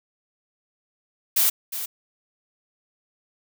blue noise with echo, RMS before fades -19 dBFS, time 1.36-1.5 s, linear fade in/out 10 ms, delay 360 ms, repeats 1, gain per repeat -11 dB, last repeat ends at 1.86 s, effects none

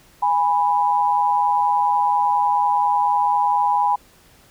sine tone pair together, 823 / 987.2 Hz, G#5 / B5, -16 / -1 cents, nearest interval minor third, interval 315 cents, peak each -18 dBFS, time 0.22-3.96 s, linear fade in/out 10 ms, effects pink hiss -52 dBFS RMS until 4.5 s

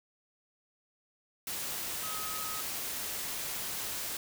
sine tone in noise, 1267 Hz, D#6, 31 cents sharp, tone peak -41 dBFS, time 2.03-2.61 s, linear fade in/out 2 ms, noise white, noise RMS -37 dBFS, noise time 1.47-4.17 s, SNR -7 dB, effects none

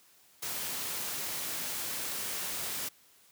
white noise, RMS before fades -36 dBFS, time 0.42-2.89 s, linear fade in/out 10 ms, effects white hiss -62 dBFS RMS until 3.31 s + high-pass 80 Hz 12 dB/octave

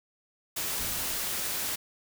white noise, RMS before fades -32 dBFS, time 0.56-1.76 s, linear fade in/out 10 ms
brown noise with exponential decay, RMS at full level -37 dBFS, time 0.79-1.62 s, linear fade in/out 5 ms, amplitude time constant 180 ms
effects none

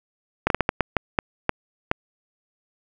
slowing click train, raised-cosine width 0.5 ms, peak -3 dBFS, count 10, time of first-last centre 0.47-1.914 s, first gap 32 ms, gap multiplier 1.38, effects none

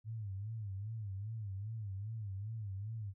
sine tone with vibrato, 104.2 Hz, G#2, 6 cents sharp, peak -39 dBFS, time 0.04-3.14 s, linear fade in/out 50 ms, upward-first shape sine, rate 2.5 Hz, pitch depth 150 cents each way, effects none

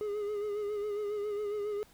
triangle tone with vibrato, 415.3 Hz, G#4, in tune, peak -30 dBFS, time 0.01-1.83 s, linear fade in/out 0 ms, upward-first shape sine, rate 7.3 Hz, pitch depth 44 cents each way, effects pink hiss -61 dBFS RMS until 1.93 s

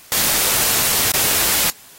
white noise with dropouts, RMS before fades -17 dBFS, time 0.12-1.7 s, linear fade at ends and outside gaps 0 ms, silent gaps 1.118-1.138 s, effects white hiss -44 dBFS RMS until 1.98 s + AAC 48 kbps

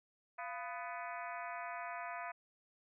harmonic tone with a mistuned harmonic, 248.9 Hz, B3, 14 cents sharp, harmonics 3 / 4 / 5 / 6 / 7 / 8 / 9 / 10, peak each -45 / -47 / -49 / -51 / -52 / -53 / -54 / -55 dBFS, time 0.38-2.32 s, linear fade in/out 10 ms, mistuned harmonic 3, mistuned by -130 cents, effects none

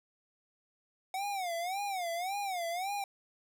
square tone with vibrato, 740 Hz, F#5, in tune, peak -34 dBFS, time 1.14-3.04 s, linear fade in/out 2 ms, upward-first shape sine, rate 1.8 Hz, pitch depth 170 cents each way, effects 12-bit

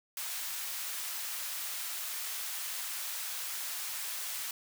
white high-pass noise, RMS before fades -38 dBFS, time 0.17-4.51 s, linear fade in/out 2 ms, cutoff 960 Hz, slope 12 dB/octave, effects none

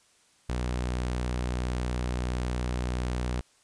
sawtooth tone, 61.5 Hz, B1, 7 cents flat, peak -24 dBFS, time 0.49-3.41 s, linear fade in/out 5 ms, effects white hiss -63 dBFS RMS until 3.63 s + resampled to 22050 Hz

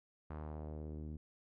sawtooth tone with low-pass filter sweep, 76.7 Hz, D#2, 24 cents flat, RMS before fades -45 dBFS, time 0.3-1.17 s, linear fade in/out 5 ms, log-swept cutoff 1300 to 250 Hz, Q 1.5, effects none

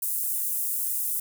pink high-pass noise, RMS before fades -28 dBFS, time 0.02-1.2 s, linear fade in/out 5 ms, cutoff 10000 Hz, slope 24 dB/octave, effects none

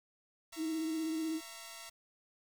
5% pulse chord, A# diminished, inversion second, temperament equal with one note detuned, 671.6 / 932.3 / 1108.7 Hz, E5 / A#5 / C#6, +32 / 0 / 0 cents, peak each -39 / -40 / -42 dBFS, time 0.52-1.9 s, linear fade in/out 10 ms
sine tone with vibrato, 319 Hz, D#4, 43 cents sharp, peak -33 dBFS, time 0.56-1.41 s, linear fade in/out 50 ms, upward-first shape sine, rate 16 Hz, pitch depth 34 cents each way
effects 10-bit

